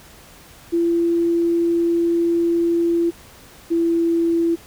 sine tone pair in turn, 339 / 335.1 Hz, E4 / E4, +49 / +29 cents, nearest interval unison, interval 20 cents, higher first, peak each -15 dBFS, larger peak neither, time 0.72-3.11 / 3.7-4.56 s, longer first, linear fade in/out 20 ms, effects pink hiss -45 dBFS RMS until 4.66 s

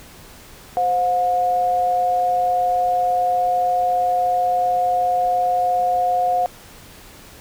sine tone pair together, 517.1 / 720 Hz, C5 / F#5, -20 / -47 cents, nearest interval tritone, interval 573 cents, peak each -25 / -16 dBFS, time 0.77-6.46 s, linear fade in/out 0 ms, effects pink hiss -43 dBFS RMS until 7.4 s

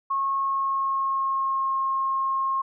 sine tone with pitch glide, 1090 to 1073.8 Hz, C#6 to C6, -29 to +45 cents, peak -22 dBFS, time 0.1-2.62 s, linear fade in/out 10 ms, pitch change -26 cents, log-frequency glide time 0.36-1.77 s, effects none

